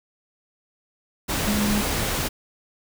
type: tone in noise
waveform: sine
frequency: 207.7 Hz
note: G#3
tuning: in tune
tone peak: -21 dBFS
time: 1.46-1.82 s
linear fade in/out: 20 ms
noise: pink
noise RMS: -25 dBFS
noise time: 1.28-2.29 s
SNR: +1 dB
effects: none